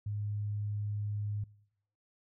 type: tone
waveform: sine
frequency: 103.83 Hz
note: G#2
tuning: in tune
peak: -33 dBFS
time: 0.06-1.44 s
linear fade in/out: 5 ms
effects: noise-tail reverb RT60 0.8 s tail -24 dB re dry